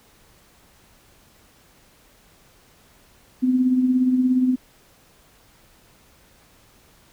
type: tone with tremolo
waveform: sine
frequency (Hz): 254.6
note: C4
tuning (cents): -47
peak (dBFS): -13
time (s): 3.42-4.56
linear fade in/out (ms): 20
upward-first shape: triangle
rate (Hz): 17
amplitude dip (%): 55
effects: pink hiss -55 dBFS RMS until 7.12 s